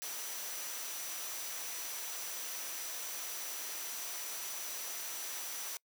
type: tone in noise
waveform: sine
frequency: 5900 Hz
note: F#8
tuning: 6 cents flat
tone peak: -46 dBFS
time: 0.02-5.77 s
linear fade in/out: 0 ms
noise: white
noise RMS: -42 dBFS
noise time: 0.02-5.77 s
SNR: -7 dB
effects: noise-tail reverb RT60 0.1 s tail -25 dB re dry + high-pass 400 Hz 12 dB/octave